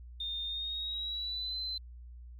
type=tone with pitch glide; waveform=triangle; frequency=3642 to 4064 Hz; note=A#7 to B7; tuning=-41 to +49 cents; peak=-31 dBFS; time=0.2-1.78 s; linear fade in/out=5 ms; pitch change=+190 cents; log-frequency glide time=0.46-1.58 s; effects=tanh soft clip ceiling -33 dBFS + added 60 Hz sine -46 dBFS peak until 2.39 s

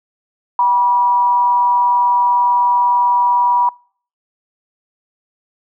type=tone with frequency modulation; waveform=sine; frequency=971 Hz; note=B5; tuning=30 cents flat; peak=-10 dBFS; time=0.59-3.69 s; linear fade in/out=2 ms; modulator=189 Hz; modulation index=0.26; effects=noise-tail reverb RT60 0.5 s tail -26 dB re dry

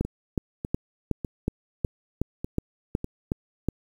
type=two click trains; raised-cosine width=3 ms; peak=-17 / -11 dBFS; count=6 / 11; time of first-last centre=0.05-3.044 / 0.01-3.686 s; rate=1.67 / 2.72 Hz; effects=8-bit

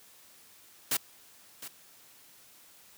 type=noise with echo; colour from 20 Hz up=white; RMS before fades=-28 dBFS; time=0.91-0.97 s; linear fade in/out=5 ms; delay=710 ms; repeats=1; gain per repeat=-14 dB; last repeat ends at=1.68 s; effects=white hiss -57 dBFS RMS until 2.97 s + high-pass 80 Hz 12 dB/octave

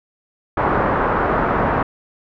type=low-pass noise; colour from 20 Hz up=white; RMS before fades=-18 dBFS; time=0.57-1.83 s; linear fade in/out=5 ms; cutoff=1300 Hz; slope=24 dB/octave; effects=none

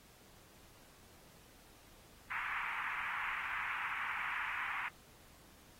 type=band-pass noise; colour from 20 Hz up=white; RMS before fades=-40 dBFS; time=2.3-4.89 s; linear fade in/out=10 ms; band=910 to 2400 Hz; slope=48 dB/octave; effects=pink hiss -62 dBFS RMS until 5.79 s + AAC 48 kbps

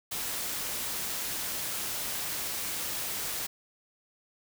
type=noise; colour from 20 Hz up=white; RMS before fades=-34 dBFS; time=0.11-3.47 s; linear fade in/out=10 ms; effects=none

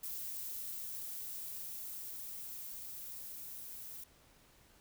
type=noise with level ramp; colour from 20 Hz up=violet; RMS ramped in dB=-42 to -48 dBFS; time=0.03-4.04 s; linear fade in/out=5 ms; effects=pink hiss -65 dBFS RMS until 4.8 s

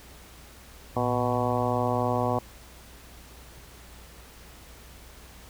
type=harmonic tone with a mistuned harmonic; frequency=123.47 Hz; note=B2; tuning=in tune; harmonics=1 / 2 / 3 / 4 / 5 / 6 / 7 / 8 / 9; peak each=-30 / -31 / -35 / -31 / -31 / -31 / -34 / -34 / -35 dBFS; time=0.96-2.39 s; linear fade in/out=5 ms; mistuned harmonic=1; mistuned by=-140 cents; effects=added 60 Hz sine -50 dBFS peak until 5.49 s + pink hiss -50 dBFS RMS until 5.49 s

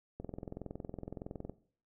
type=click train; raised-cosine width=2 ms; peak=-28 dBFS; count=29; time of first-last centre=0.2-1.496 s; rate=21.6 Hz; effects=noise-tail reverb RT60 0.5 s tail -17 dB re dry

